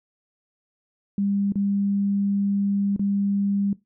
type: tone with dropouts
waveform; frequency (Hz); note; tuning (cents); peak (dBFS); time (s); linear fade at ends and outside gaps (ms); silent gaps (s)
sine; 200; G3; +35; -20; 1.18-3.73; 2; 1.522-1.556 / 2.963-2.994
effects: noise-tail reverb RT60 0.2 s tail -20 dB re dry